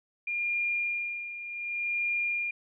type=tone with tremolo; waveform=sine; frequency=2409 Hz; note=D7; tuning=43 cents sharp; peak=-26 dBFS; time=0.27-2.51 s; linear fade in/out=5 ms; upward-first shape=sine; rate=0.67 Hz; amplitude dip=70%; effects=none